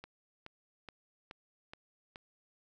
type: click train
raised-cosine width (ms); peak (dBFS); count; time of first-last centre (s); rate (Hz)
0.3; -30; 6; 0.04-2.159; 2.36
effects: none